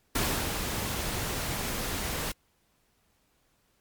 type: noise with ADSR envelope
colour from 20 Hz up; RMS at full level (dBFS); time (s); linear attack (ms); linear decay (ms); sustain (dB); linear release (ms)
pink; -27; 0.15-2.32; 6; 330; -5; 6
effects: pink hiss -70 dBFS RMS until 3.8 s + MP3 96 kbps